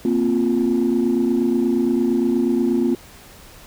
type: chord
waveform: sine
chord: Bb suspended second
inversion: none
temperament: equal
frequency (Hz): 233.1 / 261.6 / 349.2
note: Bb3 / C4 / F4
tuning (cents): 0 / 0 / 0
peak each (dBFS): -19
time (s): 0.05-2.95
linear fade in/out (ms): 2
effects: tanh soft clip ceiling -10 dBFS + pink hiss -44 dBFS RMS until 3.66 s